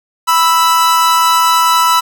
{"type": "tone pair together", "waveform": "45% pulse", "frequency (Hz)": [987.8, 1318.6], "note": ["B5", "E6"], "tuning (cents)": [0, 0], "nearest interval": "perfect fourth", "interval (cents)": 500, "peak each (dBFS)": -11, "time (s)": [0.27, 2.01], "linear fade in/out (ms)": 20, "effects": []}